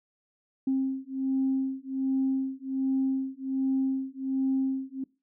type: beating tone pair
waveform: sine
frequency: 265.5 / 266.8 Hz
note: C4 / C4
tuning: +25 / +34 cents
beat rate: 1.3 Hz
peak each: -28 dBFS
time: 0.67-5.04 s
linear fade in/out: 5 ms
effects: noise-tail reverb RT60 0.3 s tail -23 dB re dry + tanh soft clip ceiling -18 dBFS